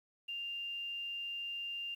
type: tone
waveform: sine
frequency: 2794 Hz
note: F7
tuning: in tune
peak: -38 dBFS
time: 0.28-1.95 s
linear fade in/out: 10 ms
effects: 11-bit